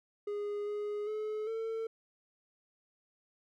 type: tone with pitch steps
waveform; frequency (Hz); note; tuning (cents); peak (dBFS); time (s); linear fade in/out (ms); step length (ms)
triangle; 412.1 / 415.8 / 428.8 / 448.9; G#4 / G#4 / A4 / A4; -13 / +2 / -45 / +35; -32; 0.27-1.87; 5; 400
effects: none